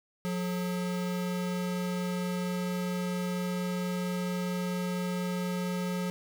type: tone pair together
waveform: square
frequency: 179.99 / 428.1 Hz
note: F#3 / A4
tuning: -48 / -47 cents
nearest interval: octave + minor third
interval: 1501 cents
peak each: -31 / -40 dBFS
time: 0.25-6.1 s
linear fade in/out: 0 ms
effects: none